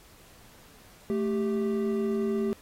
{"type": "tone pair together", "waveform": "triangle", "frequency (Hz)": [220, 393.5], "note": ["A3", "G4"], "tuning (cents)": [0, 7], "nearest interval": "minor seventh", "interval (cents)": 1007, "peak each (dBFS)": -26, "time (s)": [1.1, 2.53], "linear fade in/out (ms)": 0, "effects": ["pink hiss -55 dBFS RMS until 2.61 s", "AAC 48 kbps"]}